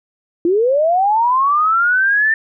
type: linear sweep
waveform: sine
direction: up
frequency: 327.7 to 1800 Hz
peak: -11 dBFS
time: 0.45-2.34 s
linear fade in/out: 2 ms
effects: none